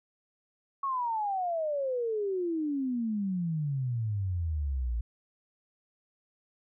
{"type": "exponential sweep", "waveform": "sine", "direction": "down", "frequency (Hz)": [1118, 55.5], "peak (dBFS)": -28, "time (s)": [0.83, 5.01], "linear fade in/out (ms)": 5, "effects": []}